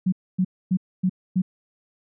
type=tone bursts; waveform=sine; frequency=185 Hz; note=F#3; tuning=in tune; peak=-17 dBFS; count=5; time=0.06-1.42 s; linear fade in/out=10 ms; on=64 ms; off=260 ms; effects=none